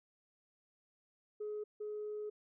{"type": "tone pair in turn", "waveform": "sine", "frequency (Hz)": [421.7, 421.7], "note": ["G#4", "G#4"], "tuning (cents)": [26, 26], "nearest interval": "unison", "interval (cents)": 0, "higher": "neither", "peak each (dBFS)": [-37, -38], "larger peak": "first", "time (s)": [[1.4, 1.64], [1.8, 2.3]], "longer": "second", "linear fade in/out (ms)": 10, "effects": ["tanh soft clip ceiling -35 dBFS"]}